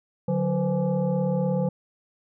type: tone with frequency modulation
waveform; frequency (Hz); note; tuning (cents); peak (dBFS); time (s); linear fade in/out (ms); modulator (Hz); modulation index
sine; 183.2; F#3; -17; -21; 0.28-1.69; 5; 330; 1.2
effects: none